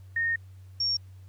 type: tone pair in turn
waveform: sine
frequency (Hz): 1843 / 5523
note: A#6 / F8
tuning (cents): -20 / -20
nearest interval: octave + perfect fifth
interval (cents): 1900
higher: second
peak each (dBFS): -24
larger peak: neither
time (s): 0.16-0.36 / 0.8-0.97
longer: first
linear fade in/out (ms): 5
effects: added 94 Hz sine -45 dBFS peak until 1.28 s + pink hiss -66 dBFS RMS until 1.28 s